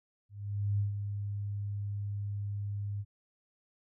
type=tone with ADSR envelope; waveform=sine; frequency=101.7 Hz; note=G#2; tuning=36 cents flat; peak=-26 dBFS; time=0.29-3.05 s; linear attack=500 ms; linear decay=130 ms; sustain=-7 dB; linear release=47 ms; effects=none